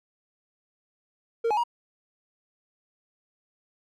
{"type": "tone with pitch steps", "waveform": "triangle", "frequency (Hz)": [460.6, 842, 951], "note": ["A#4", "G#5", "A#5"], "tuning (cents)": [-21, 24, 34], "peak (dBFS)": -20, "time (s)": [1.44, 1.638], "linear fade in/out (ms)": 10, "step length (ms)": 66, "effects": []}